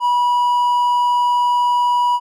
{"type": "tone", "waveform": "triangle", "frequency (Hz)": 974, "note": "B5", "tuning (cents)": -24, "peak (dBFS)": -11, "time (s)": [0, 2.2], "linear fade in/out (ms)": 50, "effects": []}